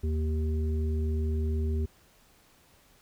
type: harmonic tone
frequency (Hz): 77.8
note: D#2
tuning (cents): 0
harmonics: 1 / 3 / 5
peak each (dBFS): -26 / -37 / -38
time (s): 0.03-1.86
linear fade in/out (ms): 10
effects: pink hiss -61 dBFS RMS until 3.01 s